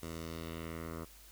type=tone with low-pass filter sweep; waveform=10% pulse; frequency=82 Hz; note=E2; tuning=9 cents flat; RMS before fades=-43 dBFS; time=0.02-1.05 s; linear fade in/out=10 ms; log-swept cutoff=9400 to 1200 Hz; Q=1.5; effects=added 50 Hz sine -58 dBFS peak until 1.31 s + white hiss -58 dBFS RMS until 1.31 s